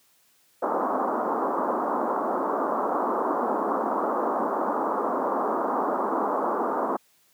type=band-pass noise; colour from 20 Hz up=white; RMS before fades=-26 dBFS; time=0.62-6.97 s; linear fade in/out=10 ms; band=220 to 1200 Hz; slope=48 dB/octave; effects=white hiss -63 dBFS RMS until 7.33 s + high-pass 100 Hz 12 dB/octave